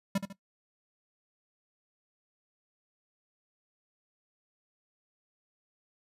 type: tone with echo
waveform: square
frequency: 196 Hz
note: G3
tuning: in tune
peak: -26 dBFS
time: 0.15-0.18 s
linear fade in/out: 5 ms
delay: 74 ms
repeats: 2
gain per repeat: -8 dB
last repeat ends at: 0.328 s
effects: noise-tail reverb RT60 0.1 s tail -17 dB re dry + resampled to 32000 Hz